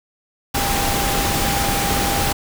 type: tone in noise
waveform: sine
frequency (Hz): 798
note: G5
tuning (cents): +31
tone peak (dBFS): -24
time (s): 0.54-2.33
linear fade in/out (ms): 10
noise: pink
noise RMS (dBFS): -20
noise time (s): 0.54-2.33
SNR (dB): -7
effects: none